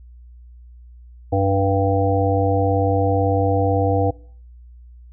harmonic tone with a mistuned harmonic, 98 Hz, G2, in tune, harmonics 1 / 3 / 5 / 7 / 8, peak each -19 / -23 / -21 / -24 / -25 dBFS, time 1.32-4.11 s, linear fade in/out 10 ms, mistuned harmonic 1, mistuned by -35 cents, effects noise-tail reverb RT60 0.5 s tail -22 dB re dry + added 60 Hz sine -40 dBFS peak until 5.12 s

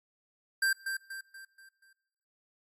square tone with echo, 1577 Hz, G6, 10 cents sharp, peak -26 dBFS, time 0.62-0.73 s, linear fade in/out 5 ms, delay 240 ms, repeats 5, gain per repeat -7 dB, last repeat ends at 1.93 s, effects noise-tail reverb RT60 0.9 s tail -20 dB re dry + AAC 64 kbps

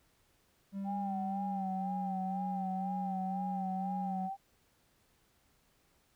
triangle tone with pitch glide, 196.5 to 186.76 Hz, G3 to F#3, +4 to +16 cents, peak -34 dBFS, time 0.72-4.3 s, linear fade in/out 50 ms, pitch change -88 cents, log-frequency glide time 1.23-1.85 s
sine tone with vibrato, 784 Hz, G5, in tune, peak -36 dBFS, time 0.84-4.37 s, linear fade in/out 50 ms, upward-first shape sine, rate 2 Hz, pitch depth 63 cents each way
effects pink hiss -71 dBFS RMS until 6.15 s

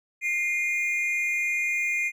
triangle tone pair together, 2100 / 2443 Hz, C7 / D#7, +6 / -32 cents, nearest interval minor third, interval 262 cents, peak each -25 dBFS, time 0.21-2.12 s, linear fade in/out 50 ms, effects none

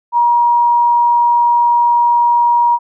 sine tone, 952 Hz, A#5, 36 cents sharp, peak -8 dBFS, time 0.12-2.79 s, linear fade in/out 50 ms, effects none

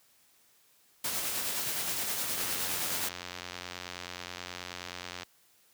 white noise with tremolo, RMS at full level -32 dBFS, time 1.04-3.09 s, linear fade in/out 5 ms, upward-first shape sine, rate 9.6 Hz, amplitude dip 30%
click train, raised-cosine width 0.2 ms, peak -21 dBFS, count 256, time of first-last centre 2.38-5.232 s, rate 89.4 Hz
effects white hiss -65 dBFS RMS until 5.73 s + high-pass 60 Hz 12 dB/octave

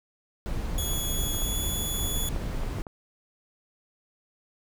brown noise, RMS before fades -30 dBFS, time 0.46-2.82 s, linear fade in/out 0 ms
10% pulse tone with pitch glide, 3376 to 3413 Hz, G#7 to G#7, +28 to +47 cents, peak -23 dBFS, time 0.78-2.29 s, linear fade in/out 2 ms, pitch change +19 cents, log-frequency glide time 1.41-1.58 s
clicks, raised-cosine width 1 ms, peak -24 dBFS, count 7, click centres 0.933 / 1.347 / 1.42 / 2.362 / 2.634 / 2.785 / 2.868 s
effects none

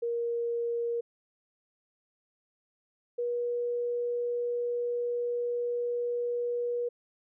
sine tone pair in turn, 470.2 / 481.2 Hz, A#4 / B4, +15 / -45 cents, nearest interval unison, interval 40 cents, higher second, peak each -28 dBFS, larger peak neither, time 0.02-1.01 / 3.18-6.89 s, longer second, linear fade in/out 10 ms, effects none

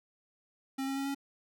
square tone with pitch steps, 268.4 / 271.4 / 274.4 / 277.4 Hz, C4 / C#4 / C#4 / C#4, +44 / -36 / -17 / +1 cents, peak -33 dBFS, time 0.78-1.148 s, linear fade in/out 10 ms, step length 92 ms, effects none

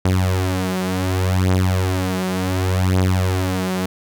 sawtooth beating tone pair, 92.5 / 93.18 Hz, F#2 / F#2, 0 / +13 cents, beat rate 0.68 Hz, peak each -16 / -15 dBFS, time 0.05-3.86 s, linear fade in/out 5 ms, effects none

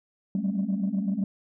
sine tone cluster, 189.1 / 197.1 / 217.5 / 270.9 Hz, F#3 / G3 / A3 / C#4, +38 / +10 / -20 / -40 cents, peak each -29 / -26 / -30 / -35 dBFS, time 0.35-1.24 s, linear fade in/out 2 ms, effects tanh soft clip ceiling -19 dBFS

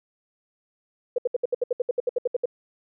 sine tone bursts, 490.4 Hz, B4, 12 cents flat, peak -19 dBFS, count 15, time 1.16-2.457 s, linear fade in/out 5 ms, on 23 ms, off 68 ms, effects none

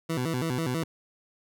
20% pulse tone with vibrato, 143.5 Hz, D3, 40 cents flat, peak -22 dBFS, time 0.09-0.84 s, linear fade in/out 10 ms, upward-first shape square, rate 6.1 Hz, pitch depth 230 cents each way, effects none

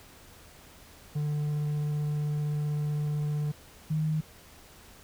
triangle / sine tone pair in turn, 148.7 / 155.46 Hz, D3 / D#3, +22 / -1 cents, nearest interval minor second, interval 77 cents, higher second, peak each -25 dBFS, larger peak neither, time 1.15-3.52 / 3.9-4.21 s, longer first, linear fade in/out 10 ms, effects added 79 Hz sine -60 dBFS peak until 5.03 s + pink hiss -53 dBFS RMS until 5.03 s

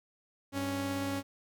sawtooth tone pair together, 98.35 / 277.2 Hz, G2 / C#4, +6 / 0 cents, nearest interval octave + tritone, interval 1794 cents, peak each -35 / -29 dBFS, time 0.52-1.23 s, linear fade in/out 50 ms, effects none

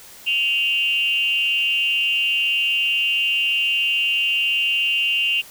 sine tone with frequency modulation, 2781 Hz, F7, 8 cents flat, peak -17 dBFS, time 0.26-5.42 s, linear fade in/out 20 ms, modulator 250 Hz, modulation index 0.71, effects white hiss -43 dBFS RMS until 5.5 s

